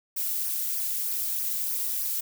violet noise with flanger, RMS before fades -29 dBFS, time 0.16-2.21 s, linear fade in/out 10 ms, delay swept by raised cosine 0.25 to 2.95 ms, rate 3.2 Hz, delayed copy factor -0.95, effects none

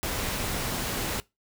pink noise with amplitude modulation, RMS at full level -29 dBFS, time 0.03-1.2 s, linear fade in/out 0 ms, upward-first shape sine, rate 207 Hz, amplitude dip 30%, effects noise-tail reverb RT60 0.2 s tail -21 dB re dry

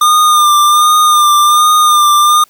square tone with vibrato, 1207 Hz, D6, 47 cents sharp, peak -6 dBFS, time 0.01-2.44 s, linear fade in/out 5 ms, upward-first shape sine, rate 1.3 Hz, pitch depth 33 cents each way, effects white hiss -49 dBFS RMS until 2.49 s

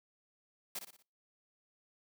white noise with echo, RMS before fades -40 dBFS, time 0.75-0.79 s, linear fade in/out 5 ms, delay 59 ms, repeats 4, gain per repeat -7 dB, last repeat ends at 1.026 s, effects noise-tail reverb RT60 0.4 s tail -26 dB re dry + high-pass 150 Hz 12 dB/octave

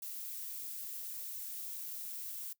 violet noise, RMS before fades -43 dBFS, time 0.02-2.53 s, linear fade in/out 5 ms, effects noise-tail reverb RT60 0.1 s tail -20 dB re dry

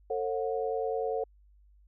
sine tone cluster, 448.9 / 539 / 727 Hz, A4 / C#5 / F#5, +35 / -49 / -31 cents, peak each -31 / -34 / -35 dBFS, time 0.1-1.24 s, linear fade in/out 5 ms, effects added 50 Hz sine -57 dBFS peak until 1.87 s

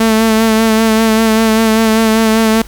sawtooth tone with vibrato, 221.9 Hz, A3, 15 cents sharp, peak -4 dBFS, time 0-2.62 s, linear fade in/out 5 ms, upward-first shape sine, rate 5.1 Hz, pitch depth 27 cents each way, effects added 50 Hz sine -32 dBFS peak until 2.67 s + pink hiss -38 dBFS RMS until 2.67 s

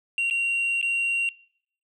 sine tone with dropouts, 2755 Hz, F7, 24 cents flat, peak -19 dBFS, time 0.18-1.29 s, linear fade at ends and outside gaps 1 ms, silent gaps 0.3-0.309 / 0.814-0.827 s, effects noise-tail reverb RT60 0.6 s tail -24 dB re dry + tanh soft clip ceiling -21 dBFS

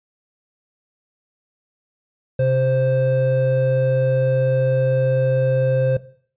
triangle tone pair together, 130.81 / 523.2 Hz, C3 / C5, 0 / 0 cents, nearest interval 2 octaves, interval 2400 cents, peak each -16 dBFS, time 2.39-5.97 s, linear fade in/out 5 ms, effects noise-tail reverb RT60 0.5 s tail -17 dB re dry + resampled to 8000 Hz

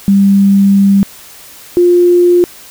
sine tone pair in turn, 197.8 / 352.4 Hz, G3 / F4, +16 / +16 cents, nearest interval minor seventh, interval 1000 cents, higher second, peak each -4 dBFS, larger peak neither, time 0.08-1.03 / 1.77-2.44 s, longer first, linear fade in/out 0 ms, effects white hiss -35 dBFS RMS until 2.7 s

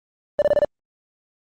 triangle tone bursts, 587.3 Hz, D5, in tune, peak -10 dBFS, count 5, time 0.39-0.647 s, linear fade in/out 0 ms, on 29 ms, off 28 ms, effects tanh soft clip ceiling -8 dBFS + Opus 32 kbps

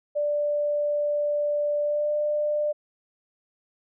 sine tone with pitch glide, 588 to 596.2 Hz, D5 to D5, +2 to +26 cents, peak -22 dBFS, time 0.15-2.73 s, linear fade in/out 20 ms, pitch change +24 cents, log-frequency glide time 1.82-2.11 s, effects none

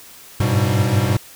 square tone cluster, 93.7 / 100.9 / 106.1 / 123.2 / 192.9 Hz, F#2 / G#2 / G#2 / B2 / G3, +22 / -49 / +38 / -4 / -28 cents, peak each -27 / -22 / -21 / -20 / -25 dBFS, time 0.4-1.17 s, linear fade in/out 5 ms, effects white hiss -42 dBFS RMS until 1.35 s

